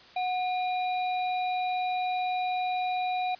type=tone with sample-and-hold; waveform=sine; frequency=734 Hz; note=F#5; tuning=14 cents flat; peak=-26 dBFS; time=0.16-3.35 s; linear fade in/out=5 ms; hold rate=3150 Hz; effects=white hiss -52 dBFS RMS until 3.39 s + resampled to 11025 Hz